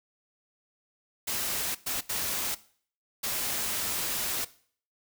white noise bursts at uneven times, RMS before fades -31 dBFS, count 4, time 1.27-1.75 / 1.86-2.01 / 2.09-2.55 / 3.23-4.45 s, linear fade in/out 10 ms, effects noise-tail reverb RT60 0.5 s tail -18 dB re dry

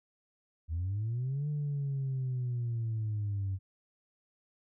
sine linear two-way sweep, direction up then down, 76.9 to 149.5 to 94.3 Hz, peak -29 dBFS, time 0.68-3.59 s, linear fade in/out 50 ms, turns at 1.48 s, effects tanh soft clip ceiling -28 dBFS

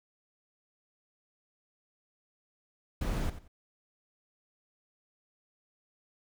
brown noise with echo, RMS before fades -31 dBFS, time 3.01-3.3 s, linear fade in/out 5 ms, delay 90 ms, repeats 2, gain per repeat -13 dB, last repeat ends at 3.48 s, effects none

